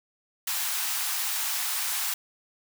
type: high-pass noise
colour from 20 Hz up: white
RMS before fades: -29 dBFS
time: 0.47-2.14 s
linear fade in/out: 5 ms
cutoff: 740 Hz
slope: 48 dB/octave
effects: none